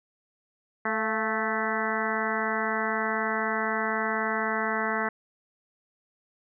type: harmonic tone with a mistuned harmonic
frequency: 219 Hz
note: A3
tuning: 8 cents flat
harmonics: 1 / 2 / 3 / 4 / 5 / 6 / 7 / 8 / 9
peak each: -34 / -34 / -34 / -34 / -34 / -34 / -34 / -34 / -34 dBFS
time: 0.85-5.09 s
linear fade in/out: 5 ms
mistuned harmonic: 3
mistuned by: +49 cents
effects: none